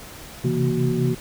sine tone cluster, 130.9 / 135.8 / 165.2 / 234.6 / 371.2 Hz, C3 / C#3 / E3 / A#3 / F#4, +1 / -35 / +4 / +11 / +6 cents, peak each -25 dBFS, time 0.44-1.15 s, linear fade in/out 10 ms, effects pink hiss -40 dBFS RMS until 1.2 s

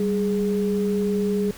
sine tone pair together, 196 / 415.3 Hz, G3 / G#4, 0 / 0 cents, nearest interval octave + minor second, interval 1300 cents, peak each -22 / -23 dBFS, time 0-1.51 s, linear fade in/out 2 ms, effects pink hiss -42 dBFS RMS until 1.57 s

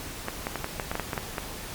clicks, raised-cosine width 0.5 ms, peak -13 dBFS, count 11, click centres 0.284 / 0.469 / 0.557 / 0.644 / 0.798 / 0.915 / 0.954 / 0.997 / 1.132 / 1.178 / 1.382 s, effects pink hiss -38 dBFS RMS until 1.74 s + MP3 96 kbps

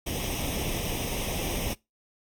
pink noise with comb filter, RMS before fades -31 dBFS, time 0.06-1.74 s, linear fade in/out 10 ms, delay 0.34 ms, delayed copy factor +0.75, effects noise-tail reverb RT60 0.2 s tail -21 dB re dry + AAC 64 kbps

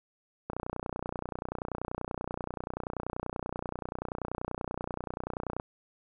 click train, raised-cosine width 1 ms, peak -20 dBFS, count 156, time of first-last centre 0.5-5.599 s, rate 30.4 Hz, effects none

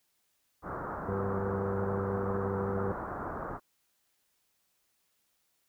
white low-pass noise, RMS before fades -38 dBFS, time 0.62-3.6 s, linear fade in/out 50 ms, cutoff 1400 Hz, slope 48 dB/octave
harmonic tone, 98 Hz, G2, in tune, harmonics 1 / 2 / 4 / 5, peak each -36 / -36 / -36 / -36 dBFS, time 1.08-2.92 s, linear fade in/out 5 ms
effects white hiss -75 dBFS RMS until 5.68 s

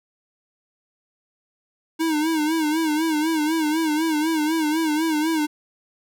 square tone with vibrato, 313.4 Hz, D#4, 13 cents sharp, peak -20 dBFS, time 1.99-5.47 s, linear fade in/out 20 ms, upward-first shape sine, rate 4 Hz, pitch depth 82 cents each way, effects none

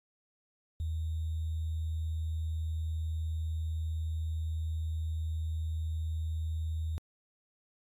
sine tone with sample-and-hold, 79.9 Hz, D#2, 47 cents sharp, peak -31 dBFS, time 0.8-6.98 s, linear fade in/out 0 ms, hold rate 3675 Hz, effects AAC 48 kbps

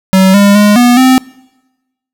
square tone with pitch steps, 189.6 / 201.6 / 207.1 / 243.7 / 258.7 Hz, F#3 / G3 / G#3 / B3 / C4, +43 / +49 / -5 / -23 / -19 cents, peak -4 dBFS, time 0.13-1.18 s, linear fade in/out 0 ms, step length 210 ms, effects noise-tail reverb RT60 1.0 s tail -23 dB re dry

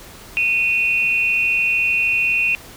sine tone pair together, 2489 / 2722 Hz, D#7 / F7, 0 / -45 cents, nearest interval major second, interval 155 cents, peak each -17 / -19 dBFS, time 0.37-2.55 s, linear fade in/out 0 ms, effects pink hiss -40 dBFS RMS until 2.76 s

